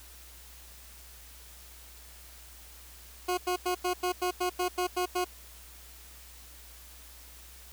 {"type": "tone bursts", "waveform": "20% pulse", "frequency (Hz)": 360.9, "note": "F#4", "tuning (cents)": -43, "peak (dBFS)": -22, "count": 11, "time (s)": [3.28, 5.246], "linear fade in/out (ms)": 10, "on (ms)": 96, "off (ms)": 91, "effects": ["added 60 Hz sine -52 dBFS peak until 7.72 s", "white hiss -52 dBFS RMS until 7.72 s"]}